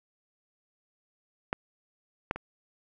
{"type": "clicks", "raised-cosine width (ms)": 0.5, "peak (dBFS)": [-13, -12, -22], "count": 3, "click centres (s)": [1.529, 2.311, 2.36], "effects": []}